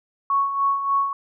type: tone with tremolo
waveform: sine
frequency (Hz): 1108.7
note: C#6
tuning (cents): 0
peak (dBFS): -16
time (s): 0.3-1.13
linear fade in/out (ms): 2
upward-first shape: sine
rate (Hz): 3.4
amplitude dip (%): 60
effects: none